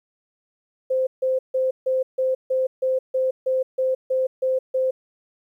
sine tone bursts, 520 Hz, C5, 11 cents flat, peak -18 dBFS, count 13, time 0.9-4.91 s, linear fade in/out 10 ms, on 170 ms, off 150 ms, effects 10-bit

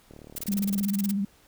click train, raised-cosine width 2 ms, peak -32 dBFS, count 27, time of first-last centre 0.11-0.809 s, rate 37.2 Hz
blue noise bursts, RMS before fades -33 dBFS, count 15, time 0.36-1.114 s, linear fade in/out 5 ms, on 26 ms, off 26 ms
sine tone with vibrato, 200 Hz, G3, 35 cents sharp, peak -24 dBFS, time 0.48-1.25 s, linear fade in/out 5 ms, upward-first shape triangle, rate 16 Hz, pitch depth 67 cents each way
effects pink hiss -59 dBFS RMS until 1.47 s

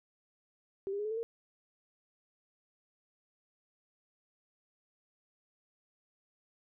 sine tone with pitch steps, 389.9 / 403.2 / 416.9 / 431.1 / 445.8 / 461 Hz, G4 / G4 / G#4 / A4 / A4 / A#4, -9 / +49 / +7 / -35 / +23 / -19 cents, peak -33 dBFS, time 0.87-1.23 s, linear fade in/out 0 ms, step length 60 ms, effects none

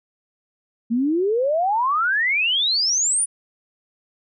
sine exponential sweep, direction up, 222.6 to 9900 Hz, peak -17 dBFS, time 0.9-3.26 s, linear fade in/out 20 ms, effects none

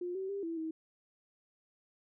sine tone with pitch steps, 354.8 / 381.9 / 398.3 / 331.2 / 319.8 Hz, F4 / G4 / G4 / E4 / D#4, +27 / -45 / +28 / +8 / +48 cents, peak -35 dBFS, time 0.01-0.71 s, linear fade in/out 5 ms, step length 140 ms, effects none

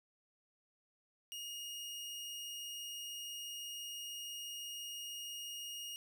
sawtooth tone, 2861 Hz, F7, 41 cents sharp, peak -40 dBFS, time 1.32-5.96 s, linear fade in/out 0 ms, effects none

